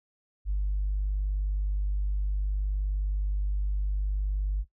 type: tone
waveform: sine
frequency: 49.68 Hz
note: G1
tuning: 24 cents sharp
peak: -24 dBFS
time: 0.45-4.65 s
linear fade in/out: 50 ms
effects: noise-tail reverb RT60 0.1 s tail -17 dB re dry + tanh soft clip ceiling -21 dBFS